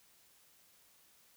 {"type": "silence", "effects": ["white hiss -66 dBFS RMS until 1.36 s"]}